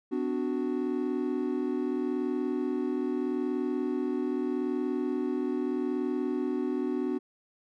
triangle chord, B minor, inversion none, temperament equal with one note detuned, 252.9 / 293.7 / 370 Hz, B3 / D4 / F#4, +41 / 0 / 0 cents, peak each -30 dBFS, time 0.11-7.19 s, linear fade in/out 20 ms, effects none

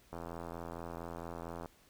click train, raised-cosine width 1 ms, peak -29 dBFS, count 130, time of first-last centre 0.13-1.658 s, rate 84.4 Hz, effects pink hiss -65 dBFS RMS until 1.89 s

